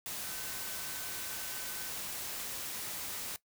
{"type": "tone in noise", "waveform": "sine", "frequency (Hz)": 1521, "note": "F#6", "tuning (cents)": 47, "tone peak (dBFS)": -51, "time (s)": [0.24, 1.9], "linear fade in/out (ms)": 0, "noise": "white", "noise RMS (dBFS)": -40, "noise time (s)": [0.06, 3.36], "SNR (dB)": -14, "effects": ["noise-tail reverb RT60 0.1 s tail -18 dB re dry"]}